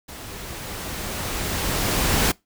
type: noise with level ramp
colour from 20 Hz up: pink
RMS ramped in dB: -38 to -19 dBFS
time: 0.08-2.32 s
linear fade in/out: 10 ms
effects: noise-tail reverb RT60 0.2 s tail -23 dB re dry